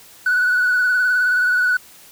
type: tone with vibrato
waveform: triangle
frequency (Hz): 1480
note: F#6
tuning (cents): 0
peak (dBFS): -11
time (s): 0.26-1.77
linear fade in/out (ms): 5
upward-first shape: triangle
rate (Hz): 19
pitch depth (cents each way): 43
effects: tanh soft clip ceiling -10 dBFS + white hiss -45 dBFS RMS until 2.11 s